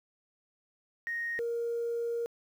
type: tone pair in turn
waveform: sine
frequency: 1864.7 / 468.6 Hz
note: A#6 / A#4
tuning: 0 / +9 cents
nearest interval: 2 octaves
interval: 2391 cents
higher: first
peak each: -31 / -29 dBFS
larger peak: second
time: 1.07-1.39 / 1.39-2.26 s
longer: second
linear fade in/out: 0 ms
effects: tanh soft clip ceiling -26 dBFS + 10-bit